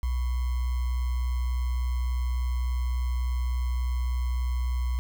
sine tone with sample-and-hold, 61.74 Hz, B1, in tune, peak -24 dBFS, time 0.03-4.99 s, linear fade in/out 0 ms, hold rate 1050 Hz, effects none

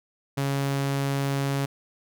sawtooth tone, 138.59 Hz, C#3, in tune, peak -20 dBFS, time 0.37-1.66 s, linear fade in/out 10 ms, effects none

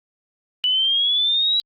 sine exponential sweep, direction up, 2960 to 3915 Hz, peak -16 dBFS, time 0.64-1.6 s, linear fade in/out 0 ms, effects Opus 48 kbps

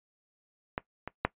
clicks, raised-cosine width 0.5 ms, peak -15 / -21 / -9 dBFS, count 3, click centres 0.779 / 1.076 / 1.25 s, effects noise-tail reverb RT60 0.1 s tail -19 dB re dry + resampled to 8000 Hz

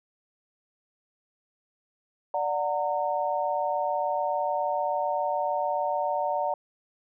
sine chord, D augmented, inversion none, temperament just, 587.3 / 734.2 / 917.7 Hz, D5 / F#5 / A#5, 0 / -14 / -27 cents, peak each -29 dBFS, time 2.34-6.54 s, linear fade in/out 2 ms, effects none

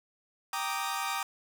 sawtooth chord, Eb major seventh, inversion first, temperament equal, 784 / 932.3 / 1174.7 / 1244.5 Hz, G5 / Bb5 / D6 / Eb6, 0 / 0 / 0 / 0 cents, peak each -33 dBFS, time 0.53-1.23 s, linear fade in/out 2 ms, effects none

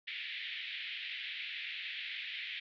pink band-pass noise, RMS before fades -42 dBFS, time 0.07-2.6 s, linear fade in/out 10 ms, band 1900 to 3700 Hz, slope 48 dB/octave, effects none

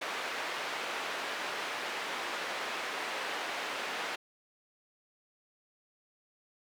white band-pass noise, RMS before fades -37 dBFS, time 0.01-4.16 s, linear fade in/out 10 ms, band 400 to 2300 Hz, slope 12 dB/octave, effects none

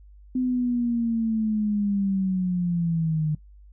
sine linear sweep, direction down, 256.3 to 151.1 Hz, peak -21 dBFS, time 0.35-3.35 s, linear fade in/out 5 ms, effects noise-tail reverb RT60 0.1 s tail -20 dB re dry + added 50 Hz sine -46 dBFS peak until 3.72 s

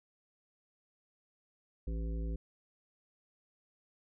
harmonic tone, 55.5 Hz, A1, 16 cents sharp, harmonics 1 / 3 / 5 / 7 / 9, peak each -34 / -44 / -48 / -51 / -53 dBFS, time 1.87-2.36 s, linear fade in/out 5 ms, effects none

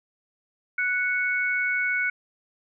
sine tone pair together, 1480 / 2217 Hz, F#6 / C#7, 0 / 0 cents, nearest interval perfect fifth, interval 700 cents, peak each -25 dBFS, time 0.78-2.1 s, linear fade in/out 5 ms, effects none

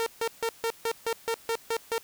sawtooth tone bursts, 456.9 Hz, A#4, 35 cents flat, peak -22 dBFS, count 10, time 0-1.98 s, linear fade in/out 0 ms, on 63 ms, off 150 ms, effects white hiss -53 dBFS RMS until 2.03 s

